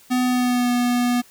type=tone with pitch glide; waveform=square; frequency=251 to 244.1 Hz; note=B3 to B3; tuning=+28 to -20 cents; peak=-18 dBFS; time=0.1-1.22 s; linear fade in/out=20 ms; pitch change=-48 cents; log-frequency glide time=0.24-0.71 s; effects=white hiss -51 dBFS RMS until 1.3 s